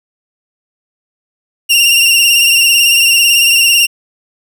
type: tone with vibrato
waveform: sawtooth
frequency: 2777 Hz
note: F7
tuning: 10 cents flat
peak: -3 dBFS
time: 1.69-3.87 s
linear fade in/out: 20 ms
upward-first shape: sine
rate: 18 Hz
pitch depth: 41 cents each way
effects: none